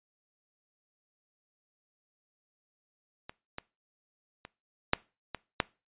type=clicks; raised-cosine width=0.3 ms; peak=-25 / -21 / -27 / -6 / -19 / -8 dBFS; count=6; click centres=3.295 / 3.584 / 4.451 / 4.934 / 5.347 / 5.602 s; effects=noise-tail reverb RT60 0.3 s tail -22 dB re dry + resampled to 8000 Hz